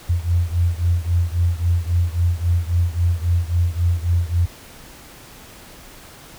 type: beating tone pair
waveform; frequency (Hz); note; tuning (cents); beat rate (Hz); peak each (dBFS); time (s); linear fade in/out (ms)
sine; 85.2 / 88.9; F2 / F2; -42 / +31; 3.7; -18 / -20; 0.09-4.46; 10
effects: pink hiss -42 dBFS RMS until 6.38 s